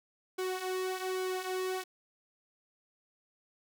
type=tone with flanger; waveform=sawtooth; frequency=372.2 Hz; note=F#4; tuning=10 cents sharp; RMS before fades=-35 dBFS; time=0.38-1.84 s; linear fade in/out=10 ms; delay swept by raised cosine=1.1 to 4 ms; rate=1.2 Hz; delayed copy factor=-0.65; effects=none